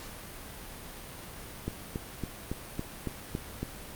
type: click train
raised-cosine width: 3 ms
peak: -19 dBFS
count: 8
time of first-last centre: 1.68-3.63 s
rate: 3.59 Hz
effects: pink hiss -44 dBFS RMS until 3.95 s + Opus 48 kbps